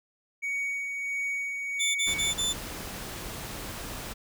triangle tone with tremolo, 2243 Hz, C#7, 20 cents sharp, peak -26 dBFS, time 0.42-2.32 s, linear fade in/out 20 ms, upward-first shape sine, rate 1.5 Hz, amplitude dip 35%
25% pulse tone bursts, 3520 Hz, A7, in tune, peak -22 dBFS, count 4, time 1.79-2.535 s, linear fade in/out 20 ms, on 160 ms, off 35 ms
pink noise, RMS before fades -38 dBFS, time 2.06-4.14 s, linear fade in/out 20 ms
effects none

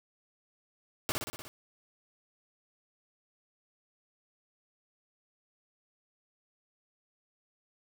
pink noise with echo, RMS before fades -31 dBFS, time 1.09-1.12 s, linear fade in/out 0 ms, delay 60 ms, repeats 6, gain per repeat -3 dB, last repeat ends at 1.48 s, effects none

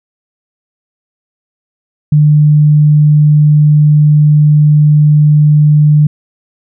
sine tone, 150 Hz, D3, 37 cents sharp, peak -3 dBFS, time 2.12-6.07 s, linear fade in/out 5 ms, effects none

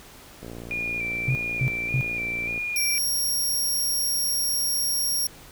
click train, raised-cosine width 2 ms, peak -25 dBFS, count 126, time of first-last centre 0.43-2.578 s, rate 58.2 Hz
sine tone with vibrato, 2387 Hz, D7, 28 cents sharp, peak -26 dBFS, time 0.71-2.98 s, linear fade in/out 0 ms, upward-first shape square, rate 1.7 Hz, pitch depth 32 cents each way
sine tone bursts, 130.5 Hz, C3, 4 cents flat, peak -20 dBFS, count 3, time 1.28-2.01 s, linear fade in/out 0 ms, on 70 ms, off 260 ms
15% pulse tone, 5588 Hz, F8, in tune, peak -17 dBFS, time 2.76-5.27 s, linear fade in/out 2 ms
effects pink hiss -47 dBFS RMS until 5.51 s

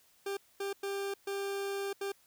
40% pulse tone bursts at uneven times, 396.6 Hz, G4, 20 cents sharp, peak -33 dBFS, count 5, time 0.26-0.37 / 0.6-0.73 / 0.83-1.14 / 1.27-1.93 / 2.01-2.12 s, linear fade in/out 5 ms, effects white hiss -66 dBFS RMS until 2.26 s

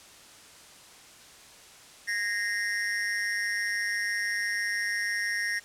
square tone with amplitude modulation, 1859 Hz, A#6, 5 cents flat, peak -24 dBFS, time 2.07-5.6 s, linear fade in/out 20 ms, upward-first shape sine, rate 206 Hz, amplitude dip 90%, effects white hiss -51 dBFS RMS until 5.64 s + low-pass 9000 Hz 12 dB/octave

